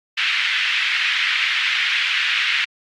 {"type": "band-pass noise", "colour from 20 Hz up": "white", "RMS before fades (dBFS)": -20, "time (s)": [0.17, 2.65], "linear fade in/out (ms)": 10, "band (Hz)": [1700, 3000], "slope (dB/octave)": 24, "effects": ["Opus 48 kbps"]}